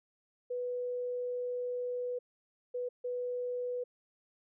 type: tone bursts at uneven times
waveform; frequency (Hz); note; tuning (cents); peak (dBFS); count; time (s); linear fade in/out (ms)
sine; 493.3; B4; -2; -33; 3; 0.5-2.19 / 2.74-2.89 / 3.04-3.84; 10
effects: none